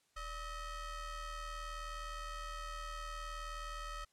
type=ring-modulated tone; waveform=40% pulse; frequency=622.3 Hz; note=D#5; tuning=in tune; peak=-38 dBFS; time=0.16-4.05 s; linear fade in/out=10 ms; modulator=662 Hz; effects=white hiss -75 dBFS RMS until 4.12 s + low-pass 9000 Hz 12 dB/octave